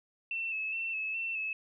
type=tone with vibrato; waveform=sine; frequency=2642 Hz; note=E7; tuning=3 cents sharp; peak=-32 dBFS; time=0.31-1.53 s; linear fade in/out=2 ms; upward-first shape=square; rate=2.4 Hz; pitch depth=31 cents each way; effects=none